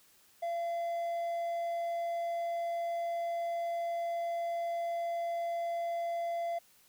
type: tone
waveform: triangle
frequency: 682 Hz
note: F5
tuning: 41 cents flat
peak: -30 dBFS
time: 0.42-6.59 s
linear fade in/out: 10 ms
effects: white hiss -64 dBFS RMS until 6.88 s